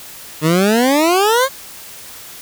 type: exponential sweep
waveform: 20% pulse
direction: up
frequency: 150 to 554.4 Hz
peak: -6 dBFS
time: 0.41-1.49 s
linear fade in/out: 50 ms
effects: white hiss -35 dBFS RMS until 2.41 s